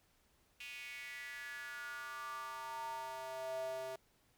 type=tone with high-pass filter sweep; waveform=square; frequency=130.81 Hz; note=C3; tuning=in tune; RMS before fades=-45 dBFS; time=0.6-3.96 s; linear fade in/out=5 ms; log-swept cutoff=2600 to 550 Hz; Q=6.2; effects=pink hiss -73 dBFS RMS until 4.37 s